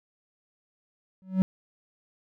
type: tone with exponential growth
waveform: triangle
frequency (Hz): 188.1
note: F#3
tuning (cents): +29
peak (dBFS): -13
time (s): 1.22-1.42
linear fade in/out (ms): 0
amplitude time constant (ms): 42
effects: none